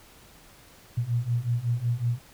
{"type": "beating tone pair", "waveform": "sine", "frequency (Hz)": [116.54, 121.94], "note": ["A#2", "B2"], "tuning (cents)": [0, -22], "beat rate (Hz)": 5.4, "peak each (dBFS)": [-28, -26], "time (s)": [0.97, 2.19], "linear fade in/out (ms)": 10, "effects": ["pink hiss -53 dBFS RMS until 2.33 s"]}